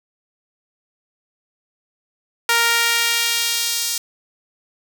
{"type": "tone with high-pass filter sweep", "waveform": "sawtooth", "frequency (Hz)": 466.2, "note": "A#4", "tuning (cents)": 0, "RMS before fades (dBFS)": -19, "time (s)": [2.49, 3.98], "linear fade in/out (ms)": 2, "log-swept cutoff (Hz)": [1300, 5300], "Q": 1, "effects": []}